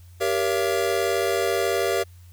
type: chord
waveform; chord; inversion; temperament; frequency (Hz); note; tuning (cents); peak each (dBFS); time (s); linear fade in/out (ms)
square; G diminished seventh; none; just; 392 / 470.4 / 564.5 / 677.4; G4 / Bb4 / Db5 / Fb5; 0 / +16 / +31 / +47; -26 / -27 / -29 / -28; 0.2-2.04; 20
effects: added 88 Hz sine -44 dBFS peak until 2.32 s + white hiss -59 dBFS RMS until 2.32 s